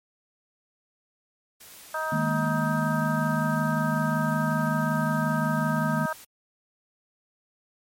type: noise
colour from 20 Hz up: white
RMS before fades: -47 dBFS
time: 1.6-6.25 s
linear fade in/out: 10 ms
type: harmonic tone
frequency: 314.7 Hz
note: D#4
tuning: 20 cents sharp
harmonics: 2 / 3 / 4 / 5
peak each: -32 / -32 / -32 / -32 dBFS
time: 1.94-6.13 s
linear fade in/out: 5 ms
type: chord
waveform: sine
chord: D# suspended fourth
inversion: none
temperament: equal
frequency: 155.56 / 207.7 / 233.1 Hz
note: D#3 / G#3 / A#3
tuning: 0 / 0 / 0 cents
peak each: -27 / -31 / -28 dBFS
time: 2.12-6.06 s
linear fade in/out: 5 ms
effects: MP3 64 kbps